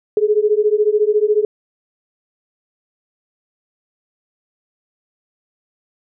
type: beating tone pair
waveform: sine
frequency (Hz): 415.3 / 429.3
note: G#4 / A4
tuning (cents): 0 / -43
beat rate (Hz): 14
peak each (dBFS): -15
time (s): 0.17-1.45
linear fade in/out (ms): 2
effects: none